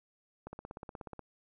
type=click train; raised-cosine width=1 ms; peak=-29 dBFS; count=13; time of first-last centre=0.47-1.193 s; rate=16.6 Hz; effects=none